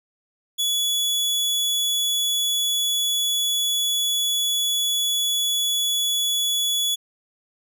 sawtooth tone, 3400 Hz, G#7, 40 cents sharp, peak -17 dBFS, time 0.58-6.96 s, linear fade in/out 20 ms, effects none

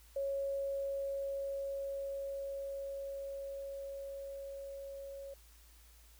sine tone with level ramp, 552 Hz, C#5, 7 cents flat, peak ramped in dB -33 to -44 dBFS, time 0.16-5.34 s, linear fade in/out 5 ms, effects added 56 Hz sine -59 dBFS peak until 6.19 s + white hiss -64 dBFS RMS until 6.19 s

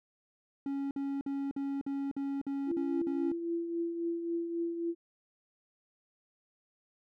triangle tone bursts, 277.2 Hz, C#4, in tune, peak -30 dBFS, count 9, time 0.66-3.318 s, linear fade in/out 2 ms, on 250 ms, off 51 ms
sine tone with tremolo, 337.9 Hz, E4, 43 cents sharp, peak -29 dBFS, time 2.66-4.95 s, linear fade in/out 50 ms, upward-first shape triangle, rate 3.7 Hz, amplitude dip 55%
effects none

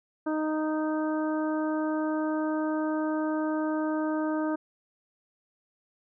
harmonic tone, 310 Hz, D#4, 6 cents flat, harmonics 1 / 2 / 3 / 4 / 5, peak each -27 / -33 / -37 / -39 / -41 dBFS, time 0.26-4.56 s, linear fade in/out 10 ms, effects none

